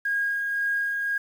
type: tone with tremolo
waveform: sine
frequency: 1632 Hz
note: G#6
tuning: 31 cents flat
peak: -22 dBFS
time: 0.05-1.18 s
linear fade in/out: 5 ms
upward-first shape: sine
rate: 1.9 Hz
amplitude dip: 30%
effects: 8-bit